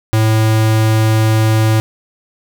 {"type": "tone", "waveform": "square", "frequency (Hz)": 110, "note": "A2", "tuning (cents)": 0, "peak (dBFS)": -10, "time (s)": [0.13, 1.8], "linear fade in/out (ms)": 0, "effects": []}